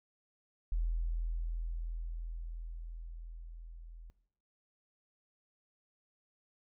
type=tone with level ramp; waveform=sine; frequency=41.47 Hz; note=E1; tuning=11 cents sharp; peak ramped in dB=-29 to -47 dBFS; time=0.72-4.1 s; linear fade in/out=0 ms; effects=noise-tail reverb RT60 0.7 s tail -18 dB re dry